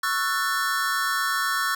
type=chord; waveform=square; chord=F# minor seventh; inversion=second; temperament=just; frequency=1110 / 1332 / 1480 / 1776 Hz; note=C#6 / E6 / F#6 / A6; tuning=+2 / +18 / 0 / +16 cents; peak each=-29 dBFS; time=0.03-1.75 s; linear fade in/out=5 ms; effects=none